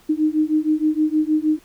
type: beating tone pair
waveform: sine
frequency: 305.5 / 311.9 Hz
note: D#4 / D#4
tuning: -32 / +4 cents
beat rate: 6.4 Hz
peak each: -19 dBFS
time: 0.09-1.59 s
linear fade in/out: 10 ms
effects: pink hiss -53 dBFS RMS until 1.64 s